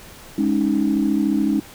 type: chord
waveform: sine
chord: Ab suspended fourth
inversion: none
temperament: equal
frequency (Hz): 207.7 / 277.2 / 311.1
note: Ab3 / Db4 / Eb4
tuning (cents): 0 / 0 / 0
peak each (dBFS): -20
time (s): 0.38-1.6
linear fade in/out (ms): 5
effects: tanh soft clip ceiling -8 dBFS + pink hiss -42 dBFS RMS until 1.74 s